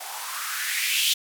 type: noise with band-pass filter sweep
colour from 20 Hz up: violet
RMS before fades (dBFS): -27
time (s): 0-1.14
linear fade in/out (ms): 10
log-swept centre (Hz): 710 to 3300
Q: 4.2
effects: none